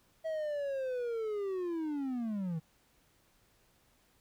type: linear sweep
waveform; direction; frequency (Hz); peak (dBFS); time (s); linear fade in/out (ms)
triangle; down; 649 to 154.8; -31; 0.24-2.6; 20
effects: pink hiss -69 dBFS RMS until 4.2 s

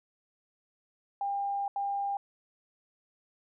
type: tone bursts at uneven times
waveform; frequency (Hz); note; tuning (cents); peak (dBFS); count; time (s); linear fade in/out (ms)
sine; 800; G5; +35; -29; 2; 1.21-1.68 / 1.76-2.17; 2
effects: none

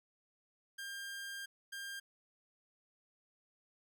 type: tone bursts at uneven times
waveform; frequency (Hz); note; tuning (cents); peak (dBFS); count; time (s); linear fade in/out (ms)
sawtooth; 1600; G6; +35; -39; 2; 0.78-1.46 / 1.72-2; 10
effects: none

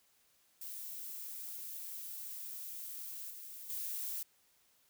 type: noise with level steps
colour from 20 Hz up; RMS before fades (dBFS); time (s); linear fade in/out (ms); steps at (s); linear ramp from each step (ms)
violet; -45 / -49 / -40; 0.61-4.23; 5; 3.3 / 3.69; 10
effects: white hiss -71 dBFS RMS until 4.89 s

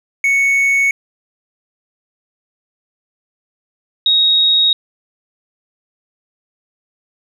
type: tone pair in turn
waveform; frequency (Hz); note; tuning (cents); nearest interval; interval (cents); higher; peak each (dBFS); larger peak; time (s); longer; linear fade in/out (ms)
triangle / sine; 2217 / 3769; C#7 / A#7; 0 / +18; major sixth; 918; second; -9; neither; 0.24-0.91 / 4.06-4.73; neither; 2
effects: none

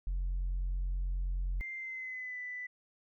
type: tone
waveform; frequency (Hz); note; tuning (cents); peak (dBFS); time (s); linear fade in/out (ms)
sine; 44.76; F1; +43; -29; 0.07-1.61; 0
type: tone with pitch glide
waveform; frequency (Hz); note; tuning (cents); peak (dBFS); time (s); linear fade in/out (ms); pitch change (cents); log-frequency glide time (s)
sine; 2093 to 1989.3; C7 to B6; 0 to +12; -38; 1.6-2.67; 10; -88; 1.75-2.39
effects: tanh soft clip ceiling -29 dBFS

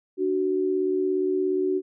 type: tone pair together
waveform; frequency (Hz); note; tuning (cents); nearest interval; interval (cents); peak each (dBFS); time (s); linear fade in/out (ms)
sine; 296.6 / 373.7; D4 / F#4; +17 / +17; major third; 400; -28 / -22; 0.17-1.82; 50
effects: none

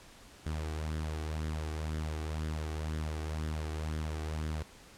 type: tone with flanger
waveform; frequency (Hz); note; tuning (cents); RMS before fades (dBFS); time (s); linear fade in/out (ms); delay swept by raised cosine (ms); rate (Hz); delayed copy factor
sawtooth; 77.78; D#2; 0; -36; 0.46-4.63; 5; 0.57 to 2.67; 2; +0.5
effects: pink hiss -55 dBFS RMS until 4.97 s + low-pass 10000 Hz 12 dB/octave

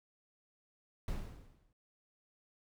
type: noise with exponential decay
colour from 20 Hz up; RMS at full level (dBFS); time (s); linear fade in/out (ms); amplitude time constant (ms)
brown; -35; 1.08-1.73; 1; 140
effects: none

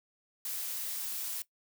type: noise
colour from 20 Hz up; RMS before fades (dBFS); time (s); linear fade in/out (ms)
blue; -37; 0.45-1.42; 2
effects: noise-tail reverb RT60 0.1 s tail -18 dB re dry

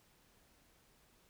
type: silence
effects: pink hiss -69 dBFS RMS until 1.29 s

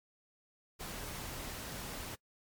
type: noise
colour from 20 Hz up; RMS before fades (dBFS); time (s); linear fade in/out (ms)
pink; -43; 0.79-2.16; 20
effects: noise-tail reverb RT60 0.1 s tail -22 dB re dry + MP3 96 kbps

